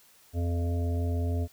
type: harmonic tone with a mistuned harmonic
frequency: 85.9 Hz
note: F2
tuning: 28 cents flat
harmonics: 1 / 3 / 5 / 7 / 8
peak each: -26 / -36 / -40 / -43 / -44 dBFS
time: 0.33-1.48 s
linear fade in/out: 50 ms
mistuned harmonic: 1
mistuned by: -23 cents
effects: white hiss -59 dBFS RMS until 1.52 s